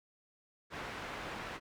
white low-pass noise, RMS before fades -43 dBFS, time 0.7-1.6 s, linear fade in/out 50 ms, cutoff 1800 Hz, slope 12 dB/octave, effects none

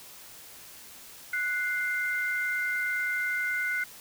sine tone pair together, 1477.6 / 2093 Hz, F#6 / C7, -3 / 0 cents, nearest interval tritone, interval 603 cents, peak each -29 / -30 dBFS, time 1.33-3.84 s, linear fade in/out 5 ms, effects white hiss -48 dBFS RMS until 4 s

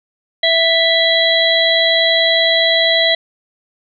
harmonic tone, 659.3 Hz, E5, in tune, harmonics 1 / 3 / 5 / 6, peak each -16 / -16 / -16 / -16 dBFS, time 0.43-3.15 s, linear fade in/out 5 ms, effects none

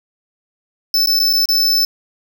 square tone with dropouts, 5274 Hz, E8, in tune, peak -12 dBFS, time 0.94-1.85 s, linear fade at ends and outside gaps 2 ms, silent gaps 1.061-1.072 / 1.193-1.199 / 1.33-1.334 / 1.456-1.488 s, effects 8-bit

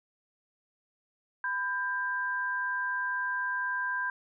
sine tone pair together, 1001 / 1589 Hz, B5 / G6, +23 / +23 cents, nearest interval minor sixth, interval 800 cents, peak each -34 / -30 dBFS, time 1.44-4.1 s, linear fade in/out 2 ms, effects none

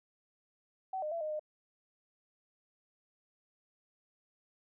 sine tone with pitch steps, 759 / 610 / 672 / 616 / 610 Hz, F#5 / D#5 / E5 / D#5 / D#5, +44 / -34 / +33 / -17 / -34 cents, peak -34 dBFS, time 0.93-1.395 s, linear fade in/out 5 ms, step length 93 ms, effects none

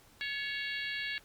harmonic tone with a mistuned harmonic, 554 Hz, C#5, 1 cent flat, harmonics 3 / 4 / 5 / 6 / 7 / 8, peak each -38 / -40 / -42 / -44 / -45 / -46 dBFS, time 0.21-1.18 s, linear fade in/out 0 ms, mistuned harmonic 3, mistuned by +46 cents, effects pink hiss -61 dBFS RMS until 1.24 s + Opus 48 kbps

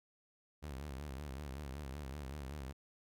sawtooth tone with vibrato, 70 Hz, C#2, 18 cents sharp, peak -39 dBFS, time 0.62-2.73 s, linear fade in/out 20 ms, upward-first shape sine, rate 5.3 Hz, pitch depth 140 cents each way, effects none

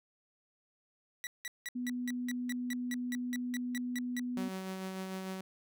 sawtooth tone bursts, 1950 Hz, B6, 23 cents flat, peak -34 dBFS, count 15, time 1.24-4.195 s, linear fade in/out 0 ms, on 29 ms, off 180 ms
sine tone, 246.9 Hz, B3, in tune, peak -34 dBFS, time 1.75-4.49 s, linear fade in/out 10 ms
sawtooth tone with tremolo, 188.9 Hz, F#3, 36 cents sharp, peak -33 dBFS, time 4.37-5.41 s, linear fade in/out 2 ms, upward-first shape sine, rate 6.7 Hz, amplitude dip 30%
effects none

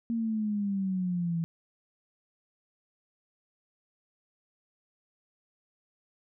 sine exponential sweep, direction down, 233.1 to 164 Hz, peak -27 dBFS, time 0.1-1.44 s, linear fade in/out 0 ms, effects none

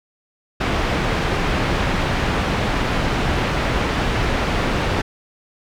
pink low-pass noise, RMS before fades -20 dBFS, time 0.6-5.02 s, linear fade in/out 10 ms, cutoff 2900 Hz, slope 12 dB/octave, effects none

